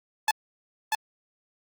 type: tone with echo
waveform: sawtooth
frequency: 866 Hz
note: A5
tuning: 28 cents flat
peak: -16 dBFS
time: 0.28-0.31 s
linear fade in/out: 2 ms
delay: 640 ms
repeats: 1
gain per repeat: -3 dB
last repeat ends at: 0.95 s
effects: Opus 48 kbps